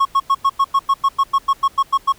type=tone bursts; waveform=triangle; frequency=1097 Hz; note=C#6; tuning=18 cents flat; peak=-9 dBFS; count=15; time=0-2.125 s; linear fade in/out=10 ms; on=53 ms; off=95 ms; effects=pink hiss -48 dBFS RMS until 2.18 s